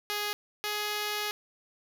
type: tone pair in turn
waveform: 5% pulse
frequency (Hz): 415.3 / 418.4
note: G#4 / G#4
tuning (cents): 0 / +13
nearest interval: unison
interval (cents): 13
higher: second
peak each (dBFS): -19 / -19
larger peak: neither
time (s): 0.1-0.33 / 0.64-1.31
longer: second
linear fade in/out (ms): 0
effects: none